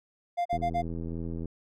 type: tone bursts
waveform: triangle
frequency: 698.5 Hz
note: F5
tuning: in tune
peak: -23 dBFS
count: 4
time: 0.37-0.824 s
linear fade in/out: 20 ms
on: 85 ms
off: 38 ms
type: click train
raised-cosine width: 3 ms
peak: -24 dBFS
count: 78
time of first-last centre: 0.53-1.457 s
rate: 83.1 Hz
effects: none